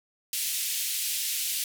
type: band-pass noise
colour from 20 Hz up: white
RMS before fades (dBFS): -30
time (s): 0.33-1.64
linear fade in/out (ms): 2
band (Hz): 2400 to 15000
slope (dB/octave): 24
effects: none